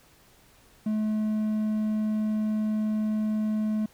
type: tone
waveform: triangle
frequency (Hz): 214.9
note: A3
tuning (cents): -41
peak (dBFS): -22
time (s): 0.86-3.86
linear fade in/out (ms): 5
effects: pink hiss -58 dBFS RMS until 3.93 s